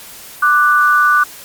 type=tone pair together; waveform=sine; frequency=1178.8 / 1480 Hz; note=D6 / F#6; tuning=+6 / 0 cents; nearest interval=major third; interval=394 cents; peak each=-11 dBFS; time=0.42-1.24 s; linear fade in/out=10 ms; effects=white hiss -35 dBFS RMS until 1.44 s + Opus 48 kbps